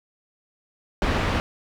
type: low-pass noise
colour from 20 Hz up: pink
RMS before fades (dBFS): -23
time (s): 1.02-1.4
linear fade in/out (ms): 0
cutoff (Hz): 2800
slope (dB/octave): 12
effects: none